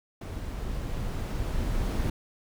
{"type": "noise with level ramp", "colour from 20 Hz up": "brown", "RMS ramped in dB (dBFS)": [-35, -27], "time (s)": [0.21, 2.1], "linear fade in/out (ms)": 5, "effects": []}